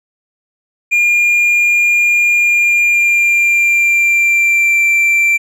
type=tone with pitch glide; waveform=triangle; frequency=2413 to 2351 Hz; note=D7 to D7; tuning=+46 to +1 cents; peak=-7 dBFS; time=0.91-5.38 s; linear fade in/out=20 ms; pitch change=-45 cents; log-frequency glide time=2.35-4.84 s; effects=none